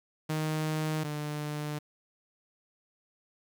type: tone pair in turn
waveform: sawtooth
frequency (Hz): 155.56 / 149.41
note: D#3 / D3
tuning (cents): 0 / +30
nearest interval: minor second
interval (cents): 70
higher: first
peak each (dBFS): -25 / -29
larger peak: first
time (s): 0.29-1.04 / 1.04-1.79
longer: neither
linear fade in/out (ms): 10
effects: 10-bit